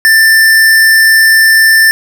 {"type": "tone", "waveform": "square", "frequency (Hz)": 1778, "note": "A6", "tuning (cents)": 18, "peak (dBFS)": -4, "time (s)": [0.05, 1.91], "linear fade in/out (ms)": 0, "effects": []}